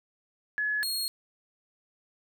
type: tone pair in turn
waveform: sine / sawtooth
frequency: 1700 / 4284 Hz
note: G#6 / C8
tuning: +40 / +40 cents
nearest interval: octave + major third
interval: 1600 cents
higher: second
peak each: -26 / -26 dBFS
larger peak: neither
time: 0.58-0.83 / 0.83-1.08 s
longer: neither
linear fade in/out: 0 ms
effects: none